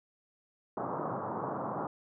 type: band-pass noise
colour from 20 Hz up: white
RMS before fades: -36 dBFS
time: 0.77-1.87 s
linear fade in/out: 2 ms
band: 110 to 1200 Hz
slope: 48 dB/octave
effects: none